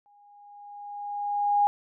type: tone with exponential growth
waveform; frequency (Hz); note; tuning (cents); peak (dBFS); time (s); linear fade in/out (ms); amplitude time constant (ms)
sine; 819; G#5; -24; -17; 0.06-1.67; 0; 350
effects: none